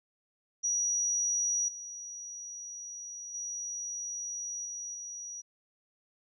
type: tone with level steps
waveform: sine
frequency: 5800 Hz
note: F#8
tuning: 35 cents flat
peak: -27 / -40 / -35 / -37 / -39 dBFS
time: 0.63-5.42 s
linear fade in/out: 20 ms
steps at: 1.68 / 3.34 / 4.65 / 4.94 s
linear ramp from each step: 5 ms
effects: none